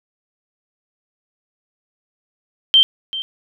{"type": "tone with echo", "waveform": "sine", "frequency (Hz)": 3136, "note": "G7", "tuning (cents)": 0, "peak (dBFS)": -7, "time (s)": [2.74, 2.83], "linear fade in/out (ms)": 0, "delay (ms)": 390, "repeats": 1, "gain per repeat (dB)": -15, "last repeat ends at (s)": 3.22, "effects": []}